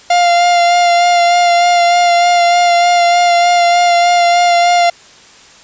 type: tone with vibrato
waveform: 45% pulse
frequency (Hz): 698.5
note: F5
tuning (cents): 0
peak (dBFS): -7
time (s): 0.1-4.9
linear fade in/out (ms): 5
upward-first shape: sine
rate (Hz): 3.3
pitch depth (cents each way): 17
effects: white hiss -40 dBFS RMS until 5.63 s + resampled to 16000 Hz